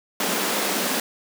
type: high-pass noise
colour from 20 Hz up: pink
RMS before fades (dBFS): -24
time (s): 0.2-1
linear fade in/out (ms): 2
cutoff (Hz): 180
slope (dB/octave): 96
effects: none